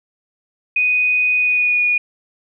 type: tone with pitch glide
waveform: sine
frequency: 2489 to 2452 Hz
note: D#7 to D#7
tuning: 0 to -26 cents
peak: -13 dBFS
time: 0.76-1.98 s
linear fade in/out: 5 ms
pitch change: -26 cents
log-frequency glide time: 1.36-1.83 s
effects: none